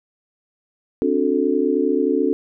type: chord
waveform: sine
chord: D dominant seventh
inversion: third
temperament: just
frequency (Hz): 264.3 / 293.7 / 367.1 / 440.5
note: C4 / D4 / F#4 / A4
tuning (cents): +18 / 0 / -14 / +2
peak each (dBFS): -22 / -21 / -22 / -21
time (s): 1.02-2.33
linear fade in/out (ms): 0
effects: none